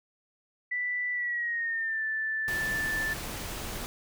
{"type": "tone with pitch glide", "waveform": "sine", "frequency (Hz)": [1975.5, 1760], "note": ["B6", "A6"], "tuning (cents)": [0, 0], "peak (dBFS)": -28, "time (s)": [0.71, 3.14], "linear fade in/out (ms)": 10, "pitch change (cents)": -200, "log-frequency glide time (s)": [1.12, 2.04]}
{"type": "noise", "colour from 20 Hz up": "pink", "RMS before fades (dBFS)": -37, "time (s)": [2.48, 3.86], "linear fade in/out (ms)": 0}
{"effects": []}